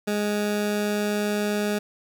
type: tone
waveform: 20% pulse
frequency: 207.7 Hz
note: G#3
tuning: in tune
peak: -18 dBFS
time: 0.07-1.79 s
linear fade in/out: 10 ms
effects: none